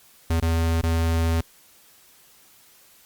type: tone with dropouts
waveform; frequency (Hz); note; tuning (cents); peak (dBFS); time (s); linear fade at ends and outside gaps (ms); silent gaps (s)
square; 82.41; E2; 0; -20; 0.3-1.41; 5; 0.401-0.423 / 0.813-0.834
effects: white hiss -54 dBFS RMS until 3.05 s + Opus 48 kbps